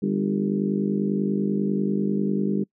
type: harmonic tone with a mistuned harmonic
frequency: 50.1 Hz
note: G1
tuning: 38 cents sharp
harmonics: 3 / 4 / 5 / 6 / 7 / 8 / 9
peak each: -33 / -23 / -34 / -29 / -34 / -30 / -36 dBFS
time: 0.02-2.64 s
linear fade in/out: 10 ms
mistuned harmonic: 8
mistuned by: -36 cents
effects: noise-tail reverb RT60 0.1 s tail -25 dB re dry